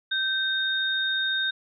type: tone pair together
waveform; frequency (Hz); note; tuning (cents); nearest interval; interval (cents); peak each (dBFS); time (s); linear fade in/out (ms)
sine; 1553 / 3694; G6 / A#7; -17 / -16; octave + minor third; 1501; -26; 0.11-1.51; 10
effects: none